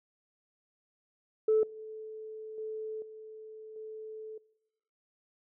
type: tone with level steps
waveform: sine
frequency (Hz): 435.9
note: A4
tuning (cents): -16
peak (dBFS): -21 / -40 / -35 / -44 / -40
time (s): 1.48-4.38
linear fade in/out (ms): 5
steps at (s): 1.63 / 2.58 / 3.02 / 3.76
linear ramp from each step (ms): 2
effects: noise-tail reverb RT60 1.0 s tail -23 dB re dry + tanh soft clip ceiling -18 dBFS